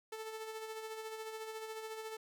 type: tone with tremolo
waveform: sawtooth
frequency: 440 Hz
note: A4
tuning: in tune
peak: -37 dBFS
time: 0.12-2.17 s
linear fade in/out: 5 ms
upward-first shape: sine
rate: 14 Hz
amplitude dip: 45%
effects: none